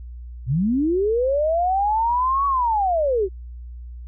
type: linear two-way sweep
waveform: sine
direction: up then down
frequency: 110 to 1132 to 355.9 Hz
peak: -17 dBFS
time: 0.46-3.29 s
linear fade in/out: 50 ms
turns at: 2.46 s
effects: added 60 Hz sine -33 dBFS peak until 4.07 s